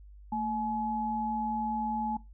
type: tone pair together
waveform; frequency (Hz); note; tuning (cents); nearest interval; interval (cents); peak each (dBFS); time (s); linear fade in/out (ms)
sine; 224.4 / 849.7; A3 / G#5; +34 / +39; octave + major seventh; 2305; -33 / -31; 0.32-2.17; 5
effects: noise-tail reverb RT60 0.2 s tail -17 dB re dry + added 50 Hz sine -48 dBFS peak until 2.33 s